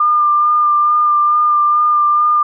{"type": "tone with vibrato", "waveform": "sine", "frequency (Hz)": 1200, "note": "D6", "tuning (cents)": 37, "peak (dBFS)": -9, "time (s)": [0, 2.43], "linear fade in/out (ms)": 5, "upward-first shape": "sine", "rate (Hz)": 2.3, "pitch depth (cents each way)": 16, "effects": []}